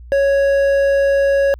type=tone with hard clipping; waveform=triangle; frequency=554.4 Hz; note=C#5; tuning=in tune; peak=-13 dBFS; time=0.12-1.54 s; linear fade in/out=0 ms; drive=10 dB; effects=added 60 Hz sine -34 dBFS peak until 1.59 s